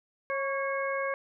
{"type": "harmonic tone with a mistuned harmonic", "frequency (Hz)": 545, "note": "C#5", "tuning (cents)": -29, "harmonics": [1, 2, 3, 4], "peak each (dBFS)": [-31, -34, -36, -37], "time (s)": [0.3, 1.14], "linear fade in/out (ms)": 0, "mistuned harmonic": 2, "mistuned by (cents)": 39, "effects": []}